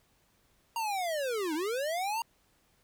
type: linear two-way sweep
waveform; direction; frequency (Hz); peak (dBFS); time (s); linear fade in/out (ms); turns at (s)
square; down then up; 940 to 293.7 to 940; -31; 0.76-2.22; 2; 1.54
effects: pink hiss -69 dBFS RMS until 2.83 s